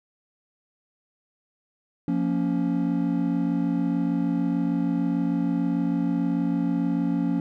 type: chord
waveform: triangle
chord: Bb minor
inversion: second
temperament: just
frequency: 174.81 / 233.1 / 279.7 Hz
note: F3 / Bb3 / Db4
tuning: +2 / 0 / +16 cents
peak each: -24 / -26 / -23 dBFS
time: 2.08-7.4 s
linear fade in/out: 2 ms
effects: none